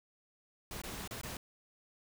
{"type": "noise with dropouts", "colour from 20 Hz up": "pink", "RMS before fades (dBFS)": -43, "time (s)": [0.71, 1.37], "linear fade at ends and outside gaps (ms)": 2, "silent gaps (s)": [[0.817, 0.836], [1.076, 1.109], [1.214, 1.233]], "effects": []}